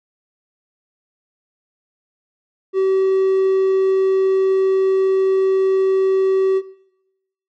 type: tone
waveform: triangle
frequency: 382.5 Hz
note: G4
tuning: 42 cents flat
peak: -11 dBFS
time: 2.73-6.62 s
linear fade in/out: 50 ms
effects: noise-tail reverb RT60 0.9 s tail -19 dB re dry + MP3 32 kbps